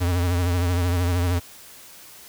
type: tone with vibrato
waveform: square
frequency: 88.2 Hz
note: F2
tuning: 18 cents sharp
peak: -20 dBFS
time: 0-1.4 s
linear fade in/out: 20 ms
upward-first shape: triangle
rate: 13 Hz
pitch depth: 69 cents each way
effects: white hiss -45 dBFS RMS until 2.28 s